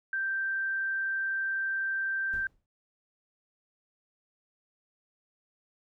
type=tone; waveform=sine; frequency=1568 Hz; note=G6; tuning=in tune; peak=-28 dBFS; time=0.13-2.47 s; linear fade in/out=2 ms
type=noise with exponential decay; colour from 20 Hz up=brown; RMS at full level=-41 dBFS; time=2.33-2.66 s; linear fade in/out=2 ms; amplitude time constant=70 ms
effects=none